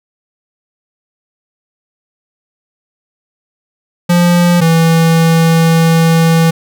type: tone pair in turn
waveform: square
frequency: 174.61 / 164.32 Hz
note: F3 / E3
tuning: 0 / -5 cents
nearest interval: minor second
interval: 105 cents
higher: first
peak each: -7 dBFS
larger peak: neither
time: 4.09-4.61 / 4.61-6.51 s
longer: second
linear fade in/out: 10 ms
effects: none